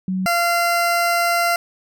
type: tone pair in turn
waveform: sine / 20% pulse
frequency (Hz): 187 / 689.1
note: F#3 / F5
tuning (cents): +19 / -23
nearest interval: octave + major seventh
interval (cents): 2258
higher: second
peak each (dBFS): -19 / -11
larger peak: second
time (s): 0.08-0.26 / 0.26-1.56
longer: second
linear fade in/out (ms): 2
effects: none